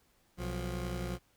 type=tone pair together; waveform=20% pulse; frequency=62.7 / 177.24 Hz; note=B1 / F3; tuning=+27 / +26 cents; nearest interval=octave + tritone; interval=1799 cents; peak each=-32 / -34 dBFS; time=0.37-1.19 s; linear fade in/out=50 ms; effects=pink hiss -70 dBFS RMS until 1.36 s